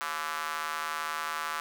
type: tone with high-pass filter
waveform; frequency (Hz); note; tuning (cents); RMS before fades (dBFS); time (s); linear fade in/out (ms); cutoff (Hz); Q
square; 77.78; D#2; 0; -34; 0.01-1.6; 0; 1200; 3
effects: none